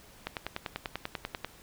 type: click train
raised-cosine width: 0.3 ms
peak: -17 dBFS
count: 13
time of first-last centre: 0.27-1.446 s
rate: 10.2 Hz
effects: pink hiss -55 dBFS RMS until 1.62 s